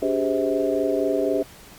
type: tone cluster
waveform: sine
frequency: 286.7 / 386.9 / 410.8 / 518 / 643 Hz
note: D4 / G4 / G#4 / C5 / E5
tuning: -42 / -23 / -19 / -17 / -43 cents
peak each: -26 dBFS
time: 0.02-1.43 s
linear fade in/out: 5 ms
effects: pink hiss -46 dBFS RMS until 1.78 s + Opus 48 kbps